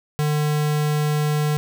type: tone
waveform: square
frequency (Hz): 150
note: D3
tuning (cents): +37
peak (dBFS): -19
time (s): 0.19-1.57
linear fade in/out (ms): 0
effects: none